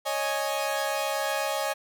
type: chord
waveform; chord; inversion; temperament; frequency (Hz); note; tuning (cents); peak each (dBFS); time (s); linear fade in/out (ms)
sawtooth; C# suspended second; none; equal; 554.4 / 622.3 / 830.6; C#5 / D#5 / G#5; 0 / 0 / 0; -27; 0.05-1.74; 20
effects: none